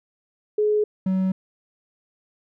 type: tone pair in turn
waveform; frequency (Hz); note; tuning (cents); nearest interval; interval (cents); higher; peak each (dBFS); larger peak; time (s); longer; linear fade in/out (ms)
sine / triangle; 422.2 / 188.39; G#4 / F#3; +29 / +31; octave + major second; 1398; first; -17; neither; 0.58-0.84 / 1.06-1.32; neither; 5
effects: none